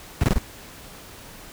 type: noise bursts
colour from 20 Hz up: brown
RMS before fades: -18 dBFS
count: 4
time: 0.21-0.383 s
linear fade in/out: 0 ms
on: 26 ms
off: 23 ms
effects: pink hiss -43 dBFS RMS until 1.52 s